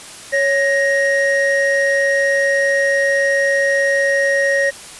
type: tone pair together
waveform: triangle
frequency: 554.4 / 1876.1 Hz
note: C#5 / A#6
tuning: 0 / +11 cents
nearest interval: octave + major sixth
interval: 2111 cents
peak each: -14 dBFS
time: 0.32-4.71 s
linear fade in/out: 20 ms
effects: white hiss -35 dBFS RMS until 4.99 s + resampled to 24000 Hz